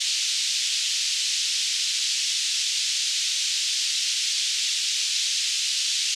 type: band-pass noise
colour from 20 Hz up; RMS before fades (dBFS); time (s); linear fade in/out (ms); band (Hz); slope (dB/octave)
pink; -25; 0-6.15; 10; 3100 to 7100; 24
effects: low-pass 11000 Hz 12 dB/octave